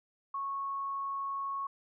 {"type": "tone", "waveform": "sine", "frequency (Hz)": 1102, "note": "C#6", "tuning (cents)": -11, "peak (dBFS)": -33, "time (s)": [0.34, 1.67], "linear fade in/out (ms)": 5, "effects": []}